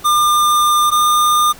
square tone pair in turn, 1201 / 1209.4 Hz, D6 / D#6, +38 / -50 cents, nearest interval unison, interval 12 cents, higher second, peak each -11 dBFS, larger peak neither, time 0.04-0.91 / 0.91-1.53 s, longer first, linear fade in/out 20 ms, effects pink hiss -39 dBFS RMS until 1.59 s

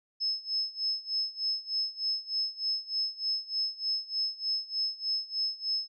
sine tone with tremolo, 5200 Hz, E8, 24 cents flat, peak -26 dBFS, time 0.2-5.88 s, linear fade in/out 20 ms, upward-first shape sine, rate 3.3 Hz, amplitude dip 90%, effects none

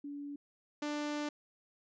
sine / sawtooth tone pair in turn, 286.7 / 295.8 Hz, D4 / D4, -42 / +13 cents, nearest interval minor second, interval 55 cents, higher second, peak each -40 / -31 dBFS, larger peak second, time 0.04-0.36 / 0.82-1.29 s, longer second, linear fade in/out 5 ms, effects resampled to 16000 Hz

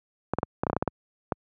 clicks, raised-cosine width 1 ms, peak -10 dBFS, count 11, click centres 0.336 / 0.386 / 0.431 / 0.635 / 0.668 / 0.699 / 0.731 / 0.766 / 0.825 / 0.877 / 1.322 s, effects high-pass 80 Hz 12 dB/octave

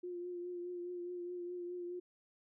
sine tone with vibrato, 353.6 Hz, F4, 22 cents sharp, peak -40 dBFS, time 0.03-2 s, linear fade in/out 10 ms, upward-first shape triangle, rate 4.8 Hz, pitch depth 30 cents each way, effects none

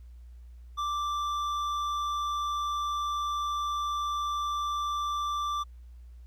sine tone with hard clipping, 1174.7 Hz, D6, in tune, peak -30 dBFS, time 0.77-5.64 s, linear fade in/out 20 ms, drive 8 dB, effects added 60 Hz sine -45 dBFS peak until 6.26 s + pink hiss -72 dBFS RMS until 6.26 s

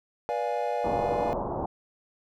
triangle chord, B diminished seventh, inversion none, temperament equal with one note detuned, 486 / 587.3 / 698.5 / 830.6 Hz, B4 / D5 / F5 / Ab5, -28 / 0 / 0 / 0 cents, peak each -30 dBFS, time 0.29-1.33 s, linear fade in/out 0 ms
white low-pass noise, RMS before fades -31 dBFS, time 0.84-1.66 s, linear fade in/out 5 ms, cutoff 990 Hz, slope 48 dB/octave
effects none

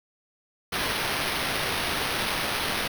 blue noise with sample-and-hold, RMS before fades -28 dBFS, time 0.72-2.88 s, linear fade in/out 10 ms, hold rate 7350 Hz, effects none

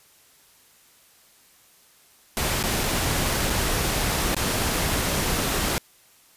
pink noise with dropouts, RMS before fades -24 dBFS, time 2.37-5.78 s, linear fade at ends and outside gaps 0 ms, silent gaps 2.628-2.638 / 2.836-2.839 / 3.498-3.502 / 4.346-4.366 s, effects white hiss -56 dBFS RMS until 6.36 s + resampled to 32000 Hz

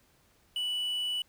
triangle tone with quantisation, 2960 Hz, F#7, in tune, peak -28 dBFS, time 0.56-1.22 s, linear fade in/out 2 ms, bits 9, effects pink hiss -66 dBFS RMS until 1.28 s

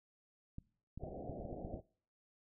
clicks, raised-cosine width 5 ms, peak -33 dBFS, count 9, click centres 0.584 / 0.976 / 1.036 / 1.296 / 1.401 / 1.452 / 1.528 / 1.649 / 1.742 s
white low-pass noise, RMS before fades -47 dBFS, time 0.99-1.82 s, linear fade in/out 50 ms, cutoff 740 Hz, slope 96 dB/octave
effects noise-tail reverb RT60 0.5 s tail -23 dB re dry

